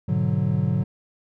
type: chord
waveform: triangle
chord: G# half-diminished seventh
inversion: none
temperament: equal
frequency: 103.83 / 123.47 / 146.83 / 185 Hz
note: G#2 / B2 / D3 / F#3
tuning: 0 / 0 / 0 / 0 cents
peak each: -24 / -24 / -22 / -23 dBFS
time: 0.08-0.84 s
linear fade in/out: 10 ms
effects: none